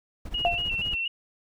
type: noise with tremolo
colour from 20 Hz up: brown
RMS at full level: -34 dBFS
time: 0.25-0.95 s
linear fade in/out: 5 ms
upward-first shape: sine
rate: 15 Hz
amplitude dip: 80%
type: tone with vibrato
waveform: sine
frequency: 2794 Hz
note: F7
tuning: in tune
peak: -26 dBFS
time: 0.34-1.08 s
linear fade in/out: 5 ms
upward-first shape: square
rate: 4.2 Hz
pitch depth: 54 cents each way
type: tone with exponential decay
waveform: sine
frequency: 698.5 Hz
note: F5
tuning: in tune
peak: -17 dBFS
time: 0.45-0.68 s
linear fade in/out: 0 ms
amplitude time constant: 48 ms
effects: none